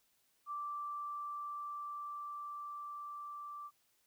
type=tone with level ramp; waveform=sine; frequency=1171 Hz; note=D6; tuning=5 cents flat; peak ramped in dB=-38 to -44 dBFS; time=0.46-3.71 s; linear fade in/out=50 ms; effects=white hiss -75 dBFS RMS until 4.06 s